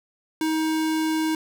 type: tone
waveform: square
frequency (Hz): 316.1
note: D#4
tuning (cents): +27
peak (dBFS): -22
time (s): 0.41-1.35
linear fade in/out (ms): 2
effects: none